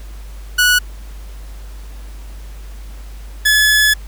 sawtooth tone pair in turn, 1471 / 1711.5 Hz, F#6 / A6, -11 / -48 cents, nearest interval minor third, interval 263 cents, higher second, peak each -6 dBFS, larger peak neither, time 0.58-0.79 / 3.45-3.94 s, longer second, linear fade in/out 10 ms, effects added 50 Hz sine -29 dBFS peak until 4.07 s + pink hiss -44 dBFS RMS until 4.07 s

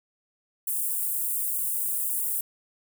white high-pass noise, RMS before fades -28 dBFS, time 0.67-2.41 s, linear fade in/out 5 ms, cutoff 8400 Hz, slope 48 dB/octave, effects none

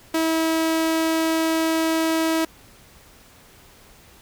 sawtooth tone, 323.3 Hz, E4, 34 cents flat, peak -15 dBFS, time 0.14-2.45 s, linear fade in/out 5 ms, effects pink hiss -50 dBFS RMS until 4.21 s

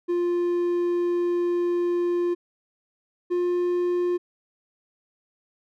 triangle tone pair in turn, 349.8 / 353.9 Hz, F4 / F4, +3 / +23 cents, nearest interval unison, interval 20 cents, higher second, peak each -19 dBFS, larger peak neither, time 0.08-2.35 / 3.3-4.18 s, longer first, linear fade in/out 20 ms, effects none

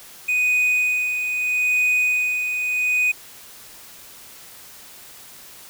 triangle tone with tremolo, 2489 Hz, D#7, in tune, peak -14 dBFS, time 0.28-3.12 s, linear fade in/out 10 ms, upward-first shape sine, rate 0.78 Hz, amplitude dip 50%, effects white hiss -43 dBFS RMS until 5.69 s

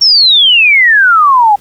sine exponential sweep, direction down, 5588 to 798 Hz, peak -3 dBFS, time 0.01-1.56 s, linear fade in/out 10 ms, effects pink hiss -43 dBFS RMS until 1.6 s

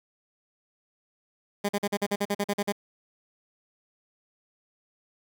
15% pulse tone bursts, 203.2 Hz, G#3, 38 cents flat, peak -18 dBFS, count 12, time 1.64-2.724 s, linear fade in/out 10 ms, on 50 ms, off 44 ms, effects none

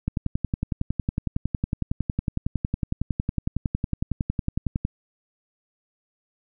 click train, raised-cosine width 5 ms, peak -11 dBFS, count 53, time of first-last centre 0.08-4.851 s, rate 10.9 Hz, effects none

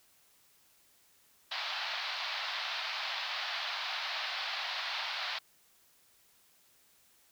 white band-pass noise, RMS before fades -37 dBFS, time 1.51-5.39 s, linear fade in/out 10 ms, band 660 to 4600 Hz, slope 48 dB/octave, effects white hiss -66 dBFS RMS until 7.31 s

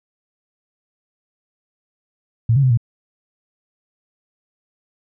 sine tone with pitch steps, 114.6 / 138.8 / 129 / 117.4 Hz, A#2 / C#3 / C3 / A#2, -29 / +3 / -24 / +13 cents, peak -11 dBFS, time 2.49-2.774 s, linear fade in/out 5 ms, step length 71 ms, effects none

